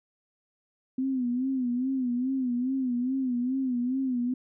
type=tone with vibrato; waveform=sine; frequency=254.3 Hz; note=C4; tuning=49 cents flat; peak=-25 dBFS; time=0.98-4.34 s; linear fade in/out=5 ms; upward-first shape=sine; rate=2.4 Hz; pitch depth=94 cents each way; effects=none